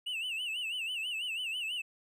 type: tone with vibrato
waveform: triangle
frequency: 2800 Hz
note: F7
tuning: 4 cents sharp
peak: -32 dBFS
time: 0.06-1.82 s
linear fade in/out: 10 ms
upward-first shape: sine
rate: 6.1 Hz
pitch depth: 140 cents each way
effects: none